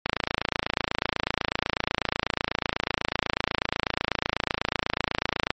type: click train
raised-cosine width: 0.3 ms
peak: -6 dBFS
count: 154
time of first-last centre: 0.06-5.505 s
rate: 28.1 Hz
effects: MP3 32 kbps